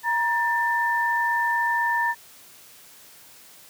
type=tone pair together; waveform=sine; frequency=944 / 1782 Hz; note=A#5 / A6; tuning=+22 / +22 cents; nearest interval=major seventh; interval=1100 cents; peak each=-23 dBFS; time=0.03-2.15 s; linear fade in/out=50 ms; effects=white hiss -49 dBFS RMS until 3.69 s + high-pass 80 Hz 12 dB/octave